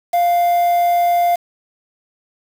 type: tone with quantisation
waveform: triangle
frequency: 698.5 Hz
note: F5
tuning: in tune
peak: -10 dBFS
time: 0.13-1.36 s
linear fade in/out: 10 ms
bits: 5
effects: none